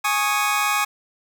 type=chord; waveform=25% pulse; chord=Ab suspended fourth; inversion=none; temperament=just; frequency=830.6 / 1107.5 / 1245.9 Hz; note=Ab5 / Db6 / Eb6; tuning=0 / -2 / +2 cents; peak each=-20 dBFS; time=0.04-0.85 s; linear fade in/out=10 ms; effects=none